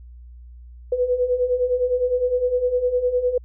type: beating tone pair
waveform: sine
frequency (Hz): 490 / 499.8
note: B4 / B4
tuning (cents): -14 / +21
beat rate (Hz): 9.8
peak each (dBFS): -24 / -19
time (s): 0.92-3.38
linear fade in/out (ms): 5
effects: added 60 Hz sine -39 dBFS peak until 3.44 s